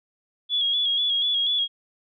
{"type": "tone with vibrato", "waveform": "sine", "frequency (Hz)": 3355, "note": "G#7", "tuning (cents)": 17, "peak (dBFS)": -20, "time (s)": [0.49, 1.68], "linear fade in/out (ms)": 50, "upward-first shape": "square", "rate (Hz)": 4.1, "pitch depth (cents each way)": 38, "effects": []}